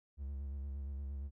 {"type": "tone with vibrato", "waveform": "triangle", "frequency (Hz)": 69.3, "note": "C#2", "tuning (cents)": 0, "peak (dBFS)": -37, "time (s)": [0.17, 1.31], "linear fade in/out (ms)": 50, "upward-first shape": "square", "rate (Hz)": 8.6, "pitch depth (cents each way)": 44, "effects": []}